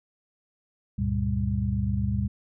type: tone cluster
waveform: sine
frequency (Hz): 72.2 / 100.3 / 120.1 / 198.8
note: D2 / G2 / B2 / G3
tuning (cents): -29 / +40 / -48 / +25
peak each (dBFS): -29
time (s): 0.98-2.28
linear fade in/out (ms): 10
effects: none